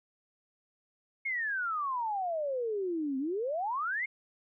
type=exponential two-way sweep; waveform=sine; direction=down then up; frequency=2197 to 258.4 to 2197 Hz; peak=-30 dBFS; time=1.25-4.06 s; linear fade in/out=10 ms; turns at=3.18 s; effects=none